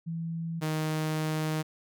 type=tone pair in turn; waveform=sine / sawtooth; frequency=165.3 / 156.02 Hz; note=E3 / D#3; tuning=+5 / +5 cents; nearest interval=minor second; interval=100 cents; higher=first; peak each=-31 / -24 dBFS; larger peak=second; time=0.06-0.61 / 0.61-1.63 s; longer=second; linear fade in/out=20 ms; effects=none